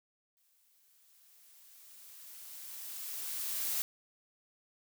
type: noise with exponential growth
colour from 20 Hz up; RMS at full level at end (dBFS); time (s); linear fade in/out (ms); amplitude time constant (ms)
blue; -33; 0.37-3.82; 0; 750
effects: none